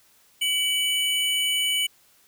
square tone pair together, 2278 / 2975 Hz, C#7 / F#7, +47 / +9 cents, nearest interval perfect fourth, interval 462 cents, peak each -29 / -23 dBFS, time 0.41-1.87 s, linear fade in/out 10 ms, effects white hiss -59 dBFS RMS until 2.27 s

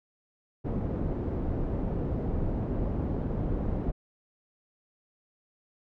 pink low-pass noise, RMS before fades -30 dBFS, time 0.64-3.92 s, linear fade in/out 20 ms, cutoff 430 Hz, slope 12 dB/octave, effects none

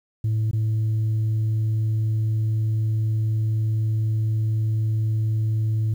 sine tone with dropouts, 109.5 Hz, A2, 8 cents flat, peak -17 dBFS, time 0.24-5.94 s, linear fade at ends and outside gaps 5 ms, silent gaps 0.512-0.531 s, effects tanh soft clip ceiling -18 dBFS + 9-bit

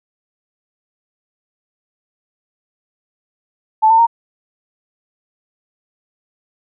sine tone with pitch steps, 874 / 900.1 / 927 Hz, A5 / A5 / A#5, -12 / +39 / -10 cents, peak -7 dBFS, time 3.82-4.069 s, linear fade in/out 20 ms, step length 83 ms, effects none

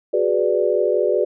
sine chord, G# half-diminished seventh, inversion third, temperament equal, 370 / 415.3 / 493.9 / 587.3 Hz, F#4 / G#4 / B4 / D5, 0 / 0 / 0 / 0 cents, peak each -21 dBFS, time 0.13-1.25 s, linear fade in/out 10 ms, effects none

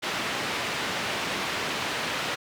white band-pass noise, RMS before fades -30 dBFS, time 0.02-2.36 s, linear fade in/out 20 ms, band 110 to 2900 Hz, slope 12 dB/octave, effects none

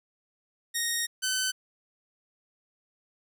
10% pulse tone pair in turn, 1864.7 / 1520.6 Hz, A#6 / F#6, 0 / +47 cents, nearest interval major third, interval 353 cents, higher first, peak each -18 dBFS, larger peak neither, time 0.74-1.07 / 1.22-1.52 s, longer first, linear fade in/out 20 ms, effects none

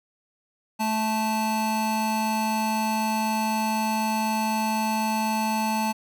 square tone pair together, 219 / 876 Hz, A3 / A5, -8 / -8 cents, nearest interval 2 octaves, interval 2400 cents, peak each -27 / -26 dBFS, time 0.79-5.93 s, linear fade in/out 20 ms, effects none

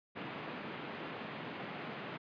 pink band-pass noise, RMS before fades -44 dBFS, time 0.15-2.18 s, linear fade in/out 20 ms, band 150 to 3000 Hz, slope 24 dB/octave, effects resampled to 11025 Hz

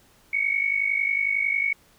sine tone pair together, 2200 / 2251 Hz, C#7 / C#7, -14 / +26 cents, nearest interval unison, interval 40 cents, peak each -24 dBFS, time 0.33-1.73 s, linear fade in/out 5 ms, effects pink hiss -58 dBFS RMS until 1.98 s

